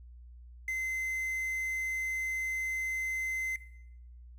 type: tone with quantisation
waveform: triangle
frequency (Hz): 2062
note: C7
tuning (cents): -26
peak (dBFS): -29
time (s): 0.68-3.56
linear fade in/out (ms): 2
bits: 9
effects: noise-tail reverb RT60 0.8 s tail -17 dB re dry + added 60 Hz sine -48 dBFS peak until 4.38 s